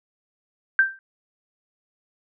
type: tone with exponential decay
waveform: sine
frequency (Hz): 1568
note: G6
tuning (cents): 0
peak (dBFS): -10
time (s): 0.79-0.99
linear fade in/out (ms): 1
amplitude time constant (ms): 43
effects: none